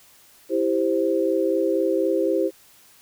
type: chord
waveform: sine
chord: C major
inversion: first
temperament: equal with one note detuned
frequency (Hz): 329.6 / 393.6 / 523.3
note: E4 / G4 / C5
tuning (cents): 0 / +7 / 0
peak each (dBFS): -23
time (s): 0.49-2.51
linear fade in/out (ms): 50
effects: white hiss -53 dBFS RMS until 3.01 s